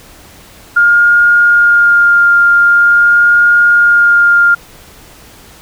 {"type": "tone with vibrato", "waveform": "sine", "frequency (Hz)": 1411, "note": "F6", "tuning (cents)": 17, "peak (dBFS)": -4, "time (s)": [0.76, 4.55], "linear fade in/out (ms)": 10, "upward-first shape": "sine", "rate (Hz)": 0.45, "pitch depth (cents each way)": 12, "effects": ["pink hiss -38 dBFS RMS until 5.61 s"]}